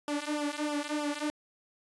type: tone with flanger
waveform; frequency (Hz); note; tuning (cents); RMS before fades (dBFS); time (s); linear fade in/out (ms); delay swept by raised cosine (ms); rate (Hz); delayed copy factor
sawtooth; 295.7; D4; +12; -33; 0.08-1.3; 0; 0.47 to 3.57; 3.2; -0.9
effects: resampled to 24000 Hz